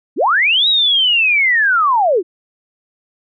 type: linear two-way sweep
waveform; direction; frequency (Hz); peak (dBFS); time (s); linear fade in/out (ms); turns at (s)
sine; up then down; 191.6 to 3884 to 314.1; -10; 0.16-2.23; 50; 0.68
effects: none